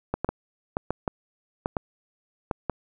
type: clicks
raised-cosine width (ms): 1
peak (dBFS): -11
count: 10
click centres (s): 0.14 / 0.246 / 0.29 / 0.769 / 0.906 / 1.078 / 1.659 / 1.768 / 2.512 / 2.697
effects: none